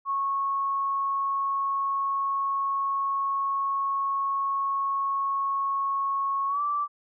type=tone with pitch glide; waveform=sine; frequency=1100 to 1165.4 Hz; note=C#6 to D6; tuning=-14 to -14 cents; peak=-24 dBFS; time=0.05-6.88 s; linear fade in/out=50 ms; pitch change=+100 cents; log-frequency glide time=6.48-6.61 s; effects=none